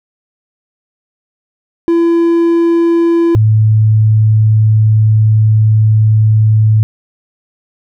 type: tone pair in turn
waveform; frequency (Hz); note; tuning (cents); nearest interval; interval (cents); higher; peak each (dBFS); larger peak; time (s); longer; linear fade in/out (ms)
triangle / sine; 337 / 108.69; E4 / A2; +38 / -21; octave + minor sixth; 1959; first; -5; neither; 1.88-3.35 / 3.35-6.83; second; 0
effects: none